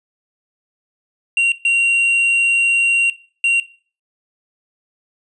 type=tone bursts at uneven times; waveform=triangle; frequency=2756 Hz; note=F7; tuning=24 cents flat; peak=-10 dBFS; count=3; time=1.37-1.52 / 1.65-3.1 / 3.44-3.6 s; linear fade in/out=2 ms; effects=noise-tail reverb RT60 0.4 s tail -18 dB re dry + resampled to 24000 Hz